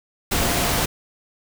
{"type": "tone in noise", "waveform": "sine", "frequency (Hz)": 698.5, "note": "F5", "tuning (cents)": 0, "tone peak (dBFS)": -31, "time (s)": [0.34, 0.83], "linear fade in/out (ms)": 10, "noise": "pink", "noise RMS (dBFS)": -21, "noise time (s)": [0.31, 0.86], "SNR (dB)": -13, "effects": []}